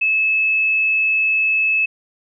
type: tone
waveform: sine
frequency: 2600 Hz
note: E7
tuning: 24 cents flat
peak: -14 dBFS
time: 0.01-1.86 s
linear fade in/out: 10 ms
effects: none